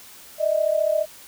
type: tone pair together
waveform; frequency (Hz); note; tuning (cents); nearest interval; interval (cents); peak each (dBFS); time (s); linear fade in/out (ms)
sine; 604.5 / 639; D5 / D#5; +50 / +46; minor second; 96; -21; 0.38-1.06; 50
effects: white hiss -45 dBFS RMS until 1.27 s